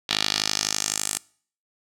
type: tone with band-pass filter sweep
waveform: 10% pulse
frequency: 51.91 Hz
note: G#1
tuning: in tune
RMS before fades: -26 dBFS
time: 0.09-1.18 s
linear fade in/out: 5 ms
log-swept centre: 3800 to 8500 Hz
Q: 2.4
effects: noise-tail reverb RT60 0.5 s tail -23 dB re dry